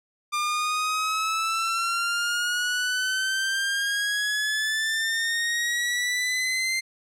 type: exponential sweep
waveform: sawtooth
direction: up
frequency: 1195 to 2093 Hz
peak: -20 dBFS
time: 0.32-6.81 s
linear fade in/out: 20 ms
effects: low-pass 10000 Hz 12 dB/octave